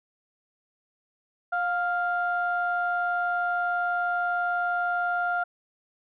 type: tone pair together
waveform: sine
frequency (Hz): 709.2 / 1396.9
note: F5 / F6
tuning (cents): +26 / 0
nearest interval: octave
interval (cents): 1174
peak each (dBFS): -26 / -26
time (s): 1.52-5.44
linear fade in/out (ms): 10
effects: tanh soft clip ceiling -16 dBFS